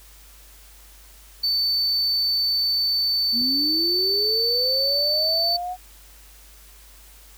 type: tone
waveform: triangle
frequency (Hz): 4527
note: C#8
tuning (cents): +36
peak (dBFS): -18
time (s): 1.43-5.57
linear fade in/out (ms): 10
type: linear sweep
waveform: sine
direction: up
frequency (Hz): 228 to 739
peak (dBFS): -26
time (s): 3.32-5.77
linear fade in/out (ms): 50
type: click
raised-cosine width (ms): 3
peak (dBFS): -26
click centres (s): 3.415
effects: added 50 Hz sine -48 dBFS peak until 7.37 s + white hiss -50 dBFS RMS until 7.37 s